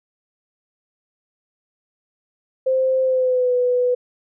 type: tone with pitch glide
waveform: sine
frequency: 522 to 495.3 Hz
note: C5 to B4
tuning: -4 to +5 cents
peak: -15 dBFS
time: 2.66-3.95 s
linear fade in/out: 10 ms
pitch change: -91 cents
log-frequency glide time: 3.03-3.54 s
effects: none